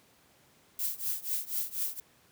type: noise with tremolo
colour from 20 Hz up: violet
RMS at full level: -30 dBFS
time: 0.79-2 s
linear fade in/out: 2 ms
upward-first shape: triangle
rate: 4.1 Hz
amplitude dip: 95%
effects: pink hiss -63 dBFS RMS until 2.31 s + high-pass 100 Hz 12 dB/octave